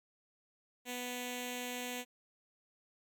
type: tone with notch filter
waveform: 5% pulse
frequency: 247.1 Hz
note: B3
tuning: 1 cent sharp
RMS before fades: -41 dBFS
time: 0.85-2.05 s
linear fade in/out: 50 ms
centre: 1300 Hz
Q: 0.87
effects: Opus 48 kbps